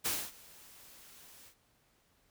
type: noise with ADSR envelope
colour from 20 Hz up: white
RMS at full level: -32 dBFS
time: 0.04-1.55 s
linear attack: 21 ms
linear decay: 250 ms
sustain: -24 dB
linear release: 85 ms
effects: pink hiss -71 dBFS RMS until 2.3 s